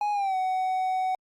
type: tone with pitch glide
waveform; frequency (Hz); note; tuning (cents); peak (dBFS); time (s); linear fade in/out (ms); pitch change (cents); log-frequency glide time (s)
triangle; 830.6 to 748.6; G#5 to F#5; 0 to +20; -22; 0.01-1.15; 2; -180; 0.12-0.36
effects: Opus 48 kbps